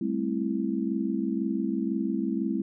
sine chord, A minor seventh, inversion third, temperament just, 198 / 220 / 264 / 330 Hz, G3 / A3 / C4 / E4, +18 / 0 / +16 / +2 cents, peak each -31 dBFS, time 0.01-2.62 s, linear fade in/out 5 ms, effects none

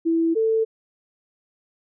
sine tone pair in turn, 329.6 / 445.1 Hz, E4 / A4, 0 / +20 cents, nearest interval perfect fourth, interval 520 cents, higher second, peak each -17 dBFS, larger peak neither, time 0.05-0.35 / 0.35-0.65 s, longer neither, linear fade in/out 20 ms, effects none

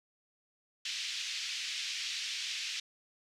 pink band-pass noise, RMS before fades -38 dBFS, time 0.85-2.8 s, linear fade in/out 5 ms, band 2400 to 5900 Hz, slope 24 dB/octave, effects none

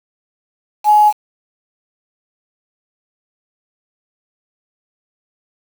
sine tone with quantisation, 842 Hz, G#5, 24 cents sharp, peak -6 dBFS, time 0.84-1.13 s, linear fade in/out 50 ms, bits 5, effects none

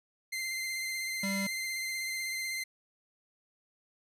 sawtooth tone with vibrato, 2081 Hz, C7, 10 cents flat, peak -30 dBFS, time 0.32-2.64 s, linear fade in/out 10 ms, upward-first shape triangle, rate 16 Hz, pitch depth 20 cents each way
square tone, 196 Hz, G3, in tune, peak -33 dBFS, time 1.23-1.47 s, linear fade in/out 5 ms
effects resampled to 32000 Hz

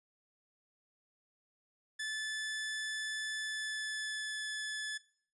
sawtooth tone with pitch glide, 1741 to 1726 Hz, A6 to A6, -19 to -34 cents, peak -33 dBFS, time 1.99-4.98 s, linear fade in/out 10 ms, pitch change -15 cents, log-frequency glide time 3.38-4.52 s, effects noise-tail reverb RT60 0.5 s tail -18 dB re dry + resampled to 24000 Hz

